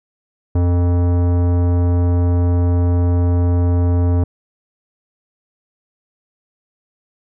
sine tone with tanh clipping, 87.8 Hz, F2, 10 cents sharp, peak -14 dBFS, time 0.55-4.24 s, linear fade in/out 5 ms, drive 17 dB, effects none

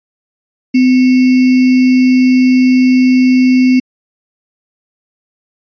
sine tone with sample-and-hold, 254.8 Hz, C4, 46 cents flat, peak -5 dBFS, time 0.74-3.8 s, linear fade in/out 10 ms, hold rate 2450 Hz, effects resampled to 11025 Hz

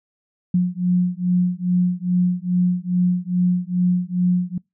sine beating tone pair, 178.2 / 180.6 Hz, F3 / F#3, +35 / -42 cents, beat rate 2.4 Hz, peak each -19 / -19 dBFS, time 0.54-4.58 s, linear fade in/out 5 ms, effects noise-tail reverb RT60 0.2 s tail -26 dB re dry

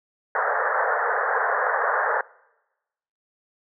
white band-pass noise, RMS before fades -23 dBFS, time 0.35-2.21 s, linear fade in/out 2 ms, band 440 to 1800 Hz, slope 96 dB/octave, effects noise-tail reverb RT60 1.0 s tail -24 dB re dry

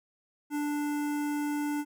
square tone with notch filter, 293.7 Hz, D4, in tune, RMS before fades -31 dBFS, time 0.5-1.85 s, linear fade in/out 50 ms, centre 4000 Hz, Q 0.95, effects none

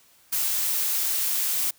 blue noise, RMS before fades -25 dBFS, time 0.32-1.71 s, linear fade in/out 10 ms, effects white hiss -58 dBFS RMS until 1.78 s

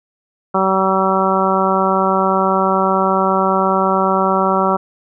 harmonic tone, 190.8 Hz, G3, 47 cents flat, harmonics 1 / 2 / 3 / 4 / 5 / 6 / 7, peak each -20 / -20 / -20 / -20 / -20 / -20 / -20 dBFS, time 0.54-4.77 s, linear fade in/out 10 ms, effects none

